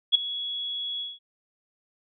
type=tone with ADSR envelope; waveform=sine; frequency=3359 Hz; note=G#7; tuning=19 cents sharp; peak=-12 dBFS; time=0.12-1.19 s; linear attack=29 ms; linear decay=9 ms; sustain=-17 dB; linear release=190 ms; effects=none